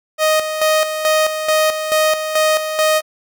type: tone with tremolo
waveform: sawtooth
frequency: 623 Hz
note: D#5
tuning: 2 cents sharp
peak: -8 dBFS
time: 0.18-3.02 s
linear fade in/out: 50 ms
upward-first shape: square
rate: 2.3 Hz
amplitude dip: 60%
effects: none